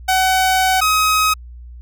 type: tone pair in turn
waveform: sawtooth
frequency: 753 / 1266.4 Hz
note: F#5 / D#6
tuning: +30 / +30 cents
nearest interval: major sixth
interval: 900 cents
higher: second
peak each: -9 dBFS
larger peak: neither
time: 0.08-0.81 / 0.81-1.34 s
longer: first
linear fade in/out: 10 ms
effects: added 60 Hz sine -33 dBFS peak until 1.81 s